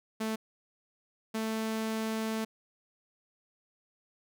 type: tone pair in turn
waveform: sawtooth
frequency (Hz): 220 / 221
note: A3 / A3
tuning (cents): 0 / +8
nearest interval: unison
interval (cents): 8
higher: second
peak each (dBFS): -27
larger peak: neither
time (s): 0.2-0.36 / 1.34-2.45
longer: second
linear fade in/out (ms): 10
effects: none